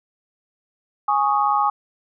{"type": "chord", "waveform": "sine", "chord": "Ab suspended fourth", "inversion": "none", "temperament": "equal", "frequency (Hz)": [830.6, 1108.7, 1244.5], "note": ["Ab5", "Db6", "Eb6"], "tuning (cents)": [0, 0, 0], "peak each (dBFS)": [-19, -21, -22], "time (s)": [1.08, 1.7], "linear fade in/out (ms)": 5, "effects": []}